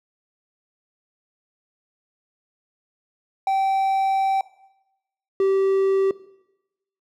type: tone pair in turn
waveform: triangle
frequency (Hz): 775 / 387.5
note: G5 / G4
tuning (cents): -20 / -20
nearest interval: octave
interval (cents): 1200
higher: first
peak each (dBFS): -16 / -14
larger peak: second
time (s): 3.47-4.41 / 5.4-6.11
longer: first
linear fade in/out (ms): 2
effects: noise-tail reverb RT60 0.9 s tail -18 dB re dry